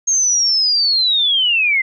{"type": "linear sweep", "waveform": "sine", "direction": "down", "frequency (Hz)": [6500, 2037], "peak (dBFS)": -12, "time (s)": [0.07, 1.82], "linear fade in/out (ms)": 10, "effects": []}